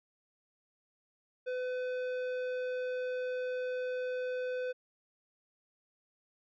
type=tone with tanh clipping; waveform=triangle; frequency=504 Hz; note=B4; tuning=35 cents sharp; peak=-35 dBFS; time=1.46-4.73 s; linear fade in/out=20 ms; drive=16 dB; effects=none